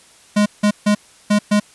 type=tone bursts at uneven times; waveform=square; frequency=207.7 Hz; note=G#3; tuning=in tune; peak=-12 dBFS; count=5; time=0.36-0.46 / 0.63-0.71 / 0.86-0.95 / 1.3-1.39 / 1.51-1.6 s; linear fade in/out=10 ms; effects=white hiss -48 dBFS RMS until 1.74 s + resampled to 24000 Hz